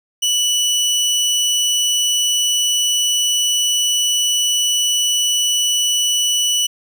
25% pulse tone, 2960 Hz, F#7, in tune, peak -11 dBFS, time 0.22-6.67 s, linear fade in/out 10 ms, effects none

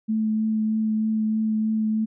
sine tone with vibrato, 218 Hz, A3, 16 cents flat, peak -20 dBFS, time 0.08-2.06 s, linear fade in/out 20 ms, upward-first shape triangle, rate 3.2 Hz, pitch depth 13 cents each way, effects none

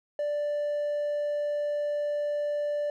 triangle tone, 587.3 Hz, D5, in tune, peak -24 dBFS, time 0.19-2.9 s, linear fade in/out 2 ms, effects tanh soft clip ceiling -20 dBFS

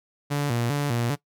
sawtooth tone with vibrato, 130.81 Hz, C3, in tune, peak -19 dBFS, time 0.3-1.16 s, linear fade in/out 20 ms, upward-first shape square, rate 2.5 Hz, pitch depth 170 cents each way, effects noise-tail reverb RT60 0.1 s tail -19 dB re dry

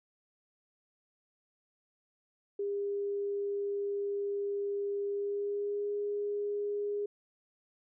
sine tone with pitch glide, 403.3 to 410.6 Hz, G4 to G#4, +49 to -20 cents, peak -31 dBFS, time 2.59-7.06 s, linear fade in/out 5 ms, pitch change +31 cents, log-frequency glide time 5.1-5.92 s, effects none

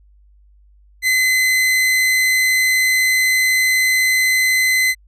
40% pulse tone, 2039 Hz, C7, 45 cents flat, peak -12 dBFS, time 1.02-4.95 s, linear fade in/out 50 ms, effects added 50 Hz sine -47 dBFS peak until 5.07 s + resampled to 32000 Hz

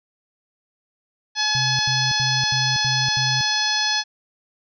harmonic tone, 852 Hz, G#5, 44 cents sharp, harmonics 1 / 2 / 3 / 4 / 5 / 6 / 7, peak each -28 / -25 / -31 / -26 / -25 / -25 / -29 dBFS, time 1.35-4.04 s, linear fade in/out 50 ms
sine tone bursts, 130.81 Hz, C3, in tune, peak -24 dBFS, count 6, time 1.55-3.41 s, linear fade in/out 0 ms, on 240 ms, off 84 ms
effects none

